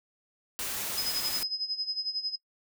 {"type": "noise", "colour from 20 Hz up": "white", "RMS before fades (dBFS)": -34, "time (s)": [0.59, 1.43], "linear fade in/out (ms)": 0}
{"type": "tone with tremolo", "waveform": "sine", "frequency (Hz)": 5060, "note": "D#8", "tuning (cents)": 28, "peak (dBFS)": -27, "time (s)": [0.97, 2.36], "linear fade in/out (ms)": 10, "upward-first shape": "sine", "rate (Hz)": 11, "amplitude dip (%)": 80}
{"effects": ["noise-tail reverb RT60 0.1 s tail -21 dB re dry"]}